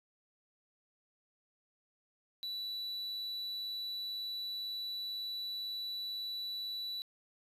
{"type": "tone", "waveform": "triangle", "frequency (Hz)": 3951, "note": "B7", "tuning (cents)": 0, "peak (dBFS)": -36, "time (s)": [2.43, 7.02], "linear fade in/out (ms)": 0, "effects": ["resampled to 32000 Hz", "11-bit"]}